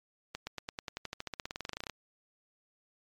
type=accelerating click train; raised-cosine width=0.2 ms; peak=-20 dBFS; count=25; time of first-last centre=0.35-1.897 s; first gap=120 ms; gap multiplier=0.94; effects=MP3 96 kbps